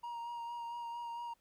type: tone with vibrato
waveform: triangle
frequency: 942 Hz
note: A#5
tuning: 18 cents sharp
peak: -38 dBFS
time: 0.03-1.34 s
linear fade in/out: 10 ms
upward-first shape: sine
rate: 4.4 Hz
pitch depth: 19 cents each way
effects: pink hiss -75 dBFS RMS until 1.4 s